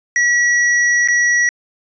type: tone with dropouts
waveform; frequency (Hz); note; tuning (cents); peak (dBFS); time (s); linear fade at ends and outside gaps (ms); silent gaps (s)
square; 1930; B6; -40; -12; 0.16-1.49; 1; 1.076-1.085
effects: resampled to 16000 Hz